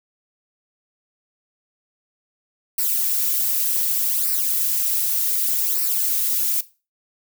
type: noise with flanger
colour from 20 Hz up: violet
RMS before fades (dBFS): -21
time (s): 2.78-6.61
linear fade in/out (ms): 5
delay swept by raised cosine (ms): 0.29 to 4.39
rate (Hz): 0.66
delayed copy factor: -0.75
effects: noise-tail reverb RT60 0.3 s tail -17 dB re dry